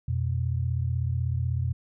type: tone pair together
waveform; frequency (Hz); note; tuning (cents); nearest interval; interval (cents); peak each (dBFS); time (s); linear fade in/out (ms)
sine; 87.31 / 123.47; F2 / B2; 0 / 0; tritone; 600; -27; 0.08-1.73; 5
effects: none